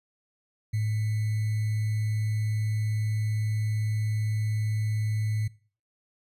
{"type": "tone with sample-and-hold", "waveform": "sine", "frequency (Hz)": 107.8, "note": "A2", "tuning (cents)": -35, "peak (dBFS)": -24, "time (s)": [0.73, 5.48], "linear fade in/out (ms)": 10, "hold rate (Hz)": 2100, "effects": ["noise-tail reverb RT60 0.4 s tail -20 dB re dry", "resampled to 32000 Hz"]}